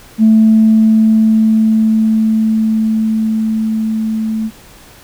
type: tone with level ramp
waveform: sine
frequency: 220 Hz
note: A3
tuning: in tune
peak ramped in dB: -3 to -14 dBFS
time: 0.18-4.51 s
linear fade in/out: 50 ms
effects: tanh soft clip ceiling 0 dBFS + pink hiss -40 dBFS RMS until 5.03 s